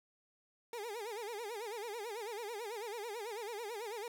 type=tone with vibrato; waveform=30% pulse; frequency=440 Hz; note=A4; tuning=in tune; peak=-38 dBFS; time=0.73-4.08 s; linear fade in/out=2 ms; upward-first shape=sine; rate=9.1 Hz; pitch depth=170 cents each way; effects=none